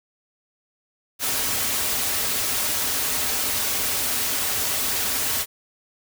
white noise with comb filter, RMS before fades -24 dBFS, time 1.19-5.46 s, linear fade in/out 50 ms, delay 5.8 ms, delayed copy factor -0.5, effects none

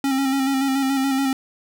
square tone with vibrato, 270 Hz, C#4, 45 cents flat, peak -19 dBFS, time 0.04-1.33 s, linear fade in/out 2 ms, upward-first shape square, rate 7 Hz, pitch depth 30 cents each way, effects none

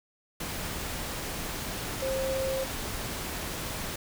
sine tone in noise, 531 Hz, C5, 25 cents sharp, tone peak -28 dBFS, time 2.02-2.64 s, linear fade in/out 5 ms, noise pink, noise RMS -35 dBFS, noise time 0.4-3.96 s, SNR +4 dB, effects none

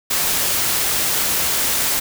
white noise, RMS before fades -19 dBFS, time 0.1-2 s, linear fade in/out 10 ms, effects none

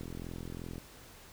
click train, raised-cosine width 3 ms, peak -29 dBFS, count 34, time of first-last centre 0.01-0.781 s, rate 42.8 Hz, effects pink hiss -54 dBFS RMS until 1.32 s

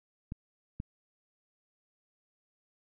clicks, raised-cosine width 5 ms, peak -25 / -24 dBFS, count 2, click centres 0.321 / 0.801 s, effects none

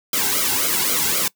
white noise with flanger, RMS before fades -20 dBFS, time 0.13-1.28 s, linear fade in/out 2 ms, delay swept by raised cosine 1.1 to 1.7 ms, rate 3.8 Hz, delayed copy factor -0.9, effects noise-tail reverb RT60 0.1 s tail -22 dB re dry

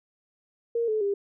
sine tone with pitch steps, 466.2 / 432.5 / 401.2 Hz, A#4 / A4 / G4, 0 / -30 / +40 cents, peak -23 dBFS, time 0.75-1.14 s, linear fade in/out 5 ms, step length 130 ms, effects none

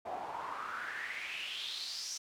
pink noise with band-pass filter sweep, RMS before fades -41 dBFS, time 0.05-2.18 s, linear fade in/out 10 ms, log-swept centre 670 to 6000 Hz, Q 5.5, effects none

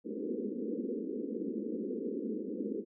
pink band-pass noise, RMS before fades -37 dBFS, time 0.04-2.85 s, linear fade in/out 50 ms, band 200 to 490 Hz, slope 96 dB/octave, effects none

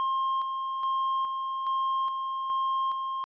triangle tone with tremolo, 1064 Hz, C6, 29 cents sharp, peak -23 dBFS, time 0-3.24 s, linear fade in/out 0 ms, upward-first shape square, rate 1.2 Hz, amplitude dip 40%, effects resampled to 11025 Hz

